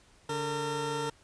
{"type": "tone pair together", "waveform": "20% pulse", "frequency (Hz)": [143.7, 456.2], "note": ["D3", "A#4"], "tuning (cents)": [-37, -37], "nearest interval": "octave + minor sixth", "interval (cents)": 2000, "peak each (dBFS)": [-32, -27], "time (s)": [0.29, 1.1], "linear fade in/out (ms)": 5, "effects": ["pink hiss -61 dBFS RMS until 1.23 s", "resampled to 22050 Hz"]}